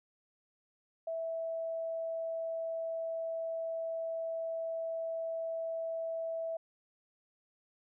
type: tone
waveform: sine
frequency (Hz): 656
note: E5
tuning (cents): -9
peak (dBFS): -34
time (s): 1.07-6.57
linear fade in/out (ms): 5
effects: none